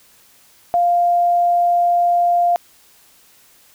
sine tone, 698.5 Hz, F5, in tune, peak -12 dBFS, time 0.74-2.56 s, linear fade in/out 0 ms, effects white hiss -51 dBFS RMS until 3.74 s

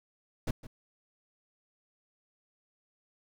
brown noise with echo, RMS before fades -30 dBFS, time 0.47-0.51 s, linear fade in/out 5 ms, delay 160 ms, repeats 1, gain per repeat -15 dB, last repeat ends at 0.67 s, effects none

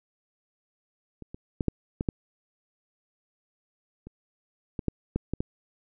clicks, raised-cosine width 3 ms, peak -28 / -26 / -14 / -10 / -15 / -12 / -29 / -18 / -12 / -13 / -15 / -15 dBFS, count 12, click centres 1.223 / 1.345 / 1.608 / 1.683 / 2.009 / 2.088 / 4.07 / 4.792 / 4.883 / 5.16 / 5.336 / 5.405 s, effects none

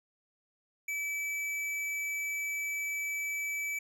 triangle tone with hard clipping, 2303 Hz, D7, 34 cents flat, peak -34 dBFS, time 0.88-3.79 s, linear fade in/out 5 ms, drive 16 dB, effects none

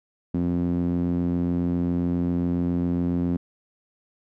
sawtooth tone with band-pass filter, 87.31 Hz, F2, in tune, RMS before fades -24 dBFS, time 0.34-3.37 s, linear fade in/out 5 ms, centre 230 Hz, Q 3.4, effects none

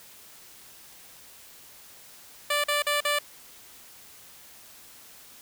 10% pulse tone bursts, 586 Hz, D5, 4 cents flat, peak -15 dBFS, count 4, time 2.5-3.189 s, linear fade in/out 5 ms, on 140 ms, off 43 ms, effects white hiss -50 dBFS RMS until 5.41 s

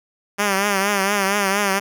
5% pulse tone with vibrato, 199.1 Hz, G3, 27 cents sharp, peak -6 dBFS, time 0.38-1.8 s, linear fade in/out 20 ms, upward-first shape triangle, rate 4.3 Hz, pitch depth 85 cents each way, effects none

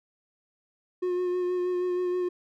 triangle tone with vibrato, 360 Hz, F#4, 47 cents flat, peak -23 dBFS, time 1.02-2.29 s, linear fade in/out 10 ms, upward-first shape sine, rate 6.3 Hz, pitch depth 19 cents each way, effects none

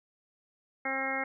harmonic tone, 267.7 Hz, C4, 40 cents sharp, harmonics 1 / 2 / 3 / 4 / 5 / 6 / 7 / 8, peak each -40 / -38 / -37 / -45 / -39 / -40 / -38 / -34 dBFS, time 0.85-1.24 s, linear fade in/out 5 ms, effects none

